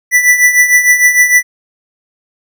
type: tone with tremolo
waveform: square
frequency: 1975.5 Hz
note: B6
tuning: in tune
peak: -3 dBFS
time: 0.11-1.43 s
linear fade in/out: 50 ms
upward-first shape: triangle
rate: 6.6 Hz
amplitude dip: 75%
effects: none